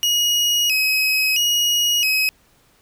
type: tone with vibrato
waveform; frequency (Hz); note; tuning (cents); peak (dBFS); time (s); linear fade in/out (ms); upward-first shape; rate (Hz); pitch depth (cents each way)
30% pulse; 2713; E7; +49; -13; 0.03-2.29; 0; square; 0.75; 110
effects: pink hiss -57 dBFS RMS until 2.81 s